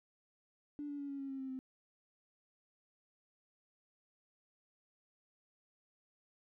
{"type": "tone with pitch steps", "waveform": "triangle", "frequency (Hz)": [292.1, 287.4, 282.8, 278.3, 273.8, 269.4, 265.1, 260.8], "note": ["D4", "D4", "C#4", "C#4", "C#4", "C#4", "C4", "C4"], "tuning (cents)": [-9, -37, 35, 7, -21, -49, 23, -5], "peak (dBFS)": -36, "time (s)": [0.79, 1.59], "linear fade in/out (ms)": 0, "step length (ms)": 100, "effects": ["tanh soft clip ceiling -38 dBFS"]}